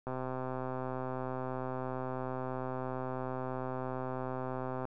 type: click train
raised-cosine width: 1 ms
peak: -24 dBFS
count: 618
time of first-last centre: 0.07-4.853 s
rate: 129 Hz
effects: none